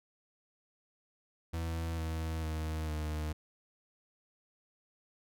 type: tone with pitch steps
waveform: 40% pulse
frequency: 82.41 / 80.53 / 78.69 / 76.89 Hz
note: E2 / E2 / D#2 / D#2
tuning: 0 / -40 / +20 / -20 cents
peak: -33 dBFS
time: 1.53-3.33 s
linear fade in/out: 10 ms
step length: 450 ms
effects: none